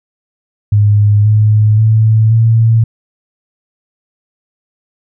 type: tone with pitch steps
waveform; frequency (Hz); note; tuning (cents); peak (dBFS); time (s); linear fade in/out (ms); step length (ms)
sine; 103.83 / 106.93 / 110.13 / 113.42; G#2 / A2 / A2 / A#2; 0 / -49 / +2 / -47; -5; 0.72-2.84; 5; 530
effects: none